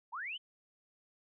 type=linear sweep; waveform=sine; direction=up; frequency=821 to 3154 Hz; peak=-38 dBFS; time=0.12-0.38 s; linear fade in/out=20 ms; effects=none